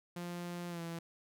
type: tone with pitch glide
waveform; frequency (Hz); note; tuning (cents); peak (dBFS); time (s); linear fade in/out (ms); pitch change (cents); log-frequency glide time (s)
sawtooth; 174.61 to 167.59; F3 to E3; 0 to +29; -36; 0.16-0.99; 5; -71; 0.69-0.81
effects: none